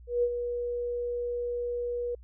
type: tone with ADSR envelope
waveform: sine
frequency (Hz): 482.8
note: B4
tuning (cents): -39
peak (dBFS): -21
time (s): 0.07-2.15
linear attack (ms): 160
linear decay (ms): 58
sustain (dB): -8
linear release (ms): 5
effects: added 60 Hz sine -47 dBFS peak until 2.23 s